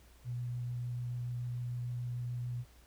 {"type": "tone with vibrato", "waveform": "sine", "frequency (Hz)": 122, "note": "B2", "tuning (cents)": -21, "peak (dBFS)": -35, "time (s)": [0.24, 2.65], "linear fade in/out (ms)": 50, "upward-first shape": "triangle", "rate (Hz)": 6.8, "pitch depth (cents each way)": 10, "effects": ["added 60 Hz sine -59 dBFS peak until 2.86 s", "pink hiss -64 dBFS RMS until 2.86 s"]}